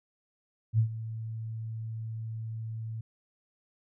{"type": "tone with ADSR envelope", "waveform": "sine", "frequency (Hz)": 111.8, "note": "A2", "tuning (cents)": 28, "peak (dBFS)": -19, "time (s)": [0.73, 3.01], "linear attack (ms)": 56, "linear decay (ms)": 94, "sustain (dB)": -15, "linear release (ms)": 4, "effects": []}